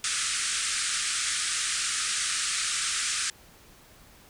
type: band-pass noise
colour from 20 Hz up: white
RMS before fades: -29 dBFS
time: 0.04-3.3 s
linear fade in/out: 2 ms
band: 1200 to 9600 Hz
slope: 96 dB/octave
effects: pink hiss -54 dBFS RMS until 4.29 s